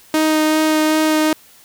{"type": "tone with vibrato", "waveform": "sawtooth", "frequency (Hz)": 311.1, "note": "D#4", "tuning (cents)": 0, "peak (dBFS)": -9, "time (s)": [0.14, 1.33], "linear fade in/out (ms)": 2, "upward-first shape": "sine", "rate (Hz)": 2.6, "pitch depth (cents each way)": 10, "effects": ["white hiss -47 dBFS RMS until 1.64 s"]}